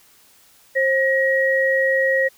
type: tone pair together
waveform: sine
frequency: 532 / 1897.4 Hz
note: C5 / A#6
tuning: +29 / +30 cents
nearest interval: octave + minor seventh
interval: 2201 cents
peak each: -18 dBFS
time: 0.75-2.29 s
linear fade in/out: 20 ms
effects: white hiss -53 dBFS RMS until 2.37 s